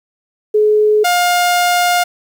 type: tone pair in turn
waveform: sine / sawtooth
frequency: 424.6 / 708.7 Hz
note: G#4 / F5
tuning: +38 / +25 cents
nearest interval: major sixth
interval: 887 cents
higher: second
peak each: -8 / -7 dBFS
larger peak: second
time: 0.54-1.04 / 1.04-2.04 s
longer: second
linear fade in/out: 10 ms
effects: 8-bit